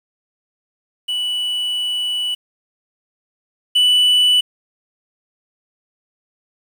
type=tone pair in turn; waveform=triangle; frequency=2960 / 2972 Hz; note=F#7 / F#7; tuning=0 / +7 cents; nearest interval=unison; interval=7 cents; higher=second; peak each=-17 / -9 dBFS; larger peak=second; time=1.08-2.35 / 3.75-4.41 s; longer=first; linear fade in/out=10 ms; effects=7-bit